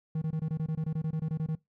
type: tone bursts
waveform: triangle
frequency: 157.9 Hz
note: D#3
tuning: 26 cents sharp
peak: -26 dBFS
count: 16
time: 0.15-1.553 s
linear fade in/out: 5 ms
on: 68 ms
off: 21 ms
effects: noise-tail reverb RT60 0.2 s tail -23 dB re dry